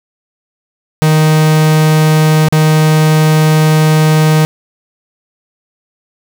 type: tone with dropouts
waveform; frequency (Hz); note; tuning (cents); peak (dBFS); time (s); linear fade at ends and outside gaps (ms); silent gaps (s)
45% pulse; 155.56; D#3; 0; -6; 1.02-4.45; 0; 2.485-2.525
effects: none